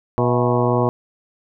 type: harmonic tone with a mistuned harmonic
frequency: 121.5 Hz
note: B2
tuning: 28 cents flat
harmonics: 1 / 2 / 3 / 4 / 5 / 6 / 7 / 8 / 9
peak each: -20 / -23 / -22 / -22 / -24 / -29 / -27 / -26 / -27 dBFS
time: 0.18-0.89 s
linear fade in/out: 0 ms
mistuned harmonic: 5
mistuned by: +70 cents
effects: none